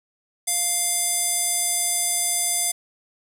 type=tone with band-pass filter; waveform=square; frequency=698.5 Hz; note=F5; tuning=in tune; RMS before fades=-23 dBFS; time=0.47-2.72 s; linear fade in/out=10 ms; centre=9300 Hz; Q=3.2; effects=8-bit